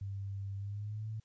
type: tone with pitch glide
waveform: sine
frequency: 98.6 to 109.4 Hz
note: G2 to A2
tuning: +11 to -9 cents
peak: -37 dBFS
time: 0.01-1.2 s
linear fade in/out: 5 ms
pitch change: +180 cents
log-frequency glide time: 0.57-1.09 s
effects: white hiss -75 dBFS RMS until 1.24 s + resampled to 16000 Hz